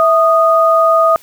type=tone pair together; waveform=sine; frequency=655.3 / 1237 Hz; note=E5 / D#6; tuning=-10 / -10 cents; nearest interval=major seventh; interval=1100 cents; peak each=-10 dBFS; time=0-1.16 s; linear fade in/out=0 ms; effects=white hiss -43 dBFS RMS until 1.22 s